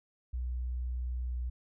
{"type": "tone with pitch glide", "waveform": "sine", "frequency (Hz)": [61.74, 61.21], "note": ["B1", "B1"], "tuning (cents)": [0, -15], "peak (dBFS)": -32, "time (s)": [0.33, 1.5], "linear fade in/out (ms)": 10, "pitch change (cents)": -15, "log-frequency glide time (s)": [1.26, 1.35], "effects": []}